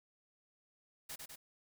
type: noise with echo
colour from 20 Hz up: white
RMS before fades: -45 dBFS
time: 1.09-1.16 s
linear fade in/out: 10 ms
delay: 100 ms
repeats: 2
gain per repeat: -3 dB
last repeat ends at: 1.36 s
effects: none